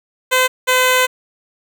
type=tone pair in turn; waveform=10% pulse; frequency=512 / 509.4 Hz; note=C5 / C5; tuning=-38 / -46 cents; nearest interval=unison; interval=8 cents; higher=first; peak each=-3 dBFS; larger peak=neither; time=0.31-0.48 / 0.67-1.07 s; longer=second; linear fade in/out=20 ms; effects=none